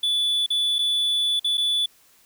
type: tone with dropouts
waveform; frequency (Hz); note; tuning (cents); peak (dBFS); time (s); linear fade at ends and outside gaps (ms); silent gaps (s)
triangle; 3460; A7; -30; -18; 0.03-1.86; 5; 0.463-0.503 / 0.785-0.789 / 1.396-1.444 / 1.573-1.578
effects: white hiss -57 dBFS RMS until 2.25 s